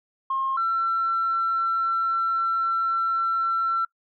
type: tone pair in turn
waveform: sine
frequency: 1070 / 1348.1 Hz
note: C6 / E6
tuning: +38 / +38 cents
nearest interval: major third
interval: 400 cents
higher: second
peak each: -22 / -20 dBFS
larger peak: second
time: 0.3-0.57 / 0.57-3.85 s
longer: second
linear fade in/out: 5 ms
effects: noise-tail reverb RT60 0.1 s tail -23 dB re dry + tanh soft clip ceiling -16 dBFS